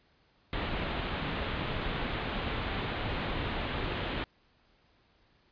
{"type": "low-pass noise", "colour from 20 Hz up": "pink", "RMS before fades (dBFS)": -34, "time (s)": [0.53, 4.24], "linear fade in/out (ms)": 0, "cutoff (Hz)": 3800, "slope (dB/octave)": 48, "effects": ["pink hiss -67 dBFS RMS until 5.51 s", "resampled to 11025 Hz"]}